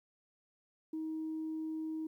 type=tone; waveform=sine; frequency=316.3 Hz; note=D#4; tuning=29 cents sharp; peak=-35 dBFS; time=0.93-2.07 s; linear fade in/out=5 ms; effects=tanh soft clip ceiling -32 dBFS + 12-bit